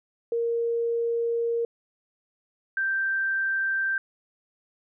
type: tone pair in turn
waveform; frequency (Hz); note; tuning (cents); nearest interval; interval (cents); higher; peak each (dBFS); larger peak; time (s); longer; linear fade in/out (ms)
sine; 466.2 / 1568.1; A#4 / G6; 0 / 0; octave + major sixth; 2100; second; -23; neither; 0.32-1.65 / 2.77-3.98; first; 2
effects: none